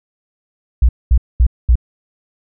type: tone bursts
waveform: sine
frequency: 59.9 Hz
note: A#1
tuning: 48 cents sharp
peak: -6 dBFS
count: 4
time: 0.82-1.756 s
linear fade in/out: 5 ms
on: 69 ms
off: 220 ms
effects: none